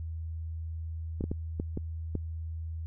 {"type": "clicks", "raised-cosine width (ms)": 3, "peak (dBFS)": -19, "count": 6, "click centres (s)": [1.209, 1.24, 1.315, 1.599, 1.774, 2.153], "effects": ["added 81 Hz sine -34 dBFS peak until 2.86 s"]}